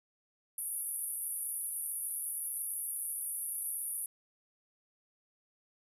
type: band-pass noise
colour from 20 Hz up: white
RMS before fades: -38 dBFS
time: 0.58-4.06 s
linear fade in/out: 2 ms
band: 9600 to 12000 Hz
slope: 96 dB/octave
effects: none